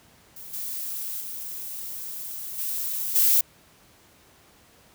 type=noise with level steps; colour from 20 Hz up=violet; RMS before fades=-41 / -32 / -35 / -29 / -19 dBFS; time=0.36-3.41 s; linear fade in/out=5 ms; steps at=0.53 / 1.2 / 2.58 / 3.15 s; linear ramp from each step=10 ms; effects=pink hiss -56 dBFS RMS until 4.94 s + high-pass 60 Hz 12 dB/octave